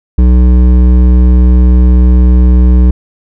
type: tone with hard clipping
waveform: sine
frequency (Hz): 61.74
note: B1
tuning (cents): 0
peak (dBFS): -4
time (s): 0.18-2.91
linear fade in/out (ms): 5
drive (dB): 11
effects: none